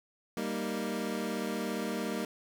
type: chord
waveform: 25% pulse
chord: Eb major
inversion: first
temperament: equal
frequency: 196 / 233.1 / 311.1 Hz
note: G3 / Bb3 / Eb4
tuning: 0 / 0 / 0 cents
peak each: -33 / -32 / -35 dBFS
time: 0.37-2.25 s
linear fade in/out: 2 ms
effects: none